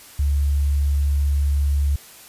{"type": "tone with sample-and-hold", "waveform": "sine", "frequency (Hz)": 71.2, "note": "C#2", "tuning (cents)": 47, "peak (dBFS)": -16, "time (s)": [0.19, 1.96], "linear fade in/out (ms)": 5, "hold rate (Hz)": 11025, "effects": ["white hiss -44 dBFS RMS until 2.28 s", "resampled to 32000 Hz"]}